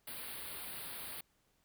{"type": "band-stop noise", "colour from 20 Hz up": "white", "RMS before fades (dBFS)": -45, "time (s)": [0.07, 1.21], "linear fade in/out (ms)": 5, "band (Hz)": [4700, 8800], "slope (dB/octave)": 96, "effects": ["pink hiss -75 dBFS RMS until 1.64 s"]}